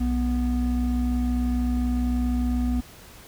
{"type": "tone pair together", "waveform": "triangle", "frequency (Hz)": [61.4, 245.6], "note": ["B1", "B3"], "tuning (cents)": [-9, -9], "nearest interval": "2 octaves", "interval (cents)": 2400, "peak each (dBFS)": -22, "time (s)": [0, 2.81], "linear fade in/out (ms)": 10, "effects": ["pink hiss -47 dBFS RMS until 3.27 s"]}